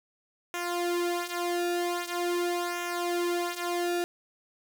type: tone with flanger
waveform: sawtooth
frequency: 349.7 Hz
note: F4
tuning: 2 cents sharp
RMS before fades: -30 dBFS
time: 0.54-4.04 s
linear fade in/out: 0 ms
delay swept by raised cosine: 0.22 to 3.82 ms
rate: 0.44 Hz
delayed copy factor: -0.75
effects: none